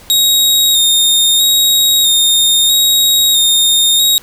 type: tone with vibrato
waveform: sawtooth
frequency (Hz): 3729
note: A#7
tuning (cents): 0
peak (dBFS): -5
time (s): 0.1-4.18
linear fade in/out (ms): 0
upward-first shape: square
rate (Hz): 0.77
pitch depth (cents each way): 27
effects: pink hiss -39 dBFS RMS until 4.22 s